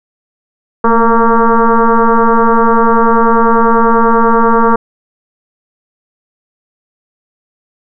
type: tone with frequency modulation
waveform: sine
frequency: 463.1 Hz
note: A#4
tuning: 11 cents flat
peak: -5 dBFS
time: 0.84-4.76 s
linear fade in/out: 5 ms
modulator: 229 Hz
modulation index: 3.6
effects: none